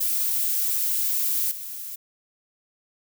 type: noise with level steps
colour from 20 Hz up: violet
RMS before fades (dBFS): -24 / -35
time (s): 0-1.96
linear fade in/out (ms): 10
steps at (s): 1.51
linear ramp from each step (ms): 5
effects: none